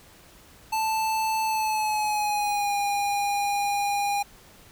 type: tone with pitch glide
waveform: square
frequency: 880 to 811.6 Hz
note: A5 to G#5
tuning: 0 to -40 cents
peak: -24 dBFS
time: 0.72-4.23 s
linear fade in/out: 10 ms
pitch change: -140 cents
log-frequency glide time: 1.44-2.75 s
effects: pink hiss -52 dBFS RMS until 4.71 s